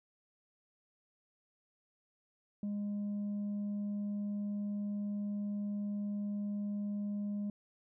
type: tone with tanh clipping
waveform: sine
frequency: 204.9 Hz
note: G#3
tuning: 23 cents flat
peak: -35 dBFS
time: 2.63-7.5 s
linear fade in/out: 2 ms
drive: 2 dB
effects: none